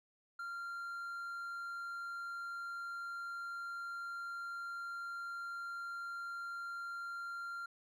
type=tone; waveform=triangle; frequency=1386 Hz; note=F6; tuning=14 cents flat; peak=-39 dBFS; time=0.39-7.66 s; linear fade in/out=5 ms; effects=none